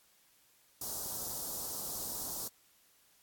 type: band-stop noise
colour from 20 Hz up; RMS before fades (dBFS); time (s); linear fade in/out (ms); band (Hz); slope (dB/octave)
white; -39; 0.81-2.48; 5; 1100 to 4700; 24
effects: white hiss -67 dBFS RMS until 3.22 s + AAC 64 kbps